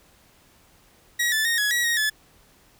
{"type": "tone with pitch steps", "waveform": "sawtooth", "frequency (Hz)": [1906, 1751, 1856, 1682, 1919, 1874, 1725], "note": ["A#6", "A6", "A#6", "G#6", "A#6", "A#6", "A6"], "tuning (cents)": [38, -9, -8, 22, 50, 9, -35], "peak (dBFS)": -17, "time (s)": [1.19, 2.1], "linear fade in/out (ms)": 10, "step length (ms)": 130, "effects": ["pink hiss -57 dBFS RMS until 2.79 s"]}